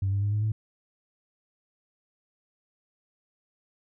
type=tone with pitch steps; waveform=sine; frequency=97 / 99.73 / 102.53 / 105.41 / 108.38 Hz; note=G2 / G2 / G#2 / G#2 / A2; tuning=-18 / +30 / -22 / +26 / -26 cents; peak=-22 dBFS; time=0.02-0.52 s; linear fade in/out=5 ms; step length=100 ms; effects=tanh soft clip ceiling -20 dBFS